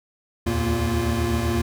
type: tone cluster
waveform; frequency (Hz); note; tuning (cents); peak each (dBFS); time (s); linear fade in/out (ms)
square; 75.9 / 83.8 / 116.7 / 232.2 / 346.4; D#2 / E2 / A#2 / A#3 / F4; -42 / +29 / +2 / -7 / -14; -28; 0.46-1.62; 10
effects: none